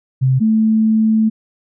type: tone pair in turn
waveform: sine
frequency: 130.81 / 219.6 Hz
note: C3 / A3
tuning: 0 / -3 cents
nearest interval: major sixth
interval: 897 cents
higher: second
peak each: -10 dBFS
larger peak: neither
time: 0.21-0.4 / 0.4-1.3 s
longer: second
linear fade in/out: 20 ms
effects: none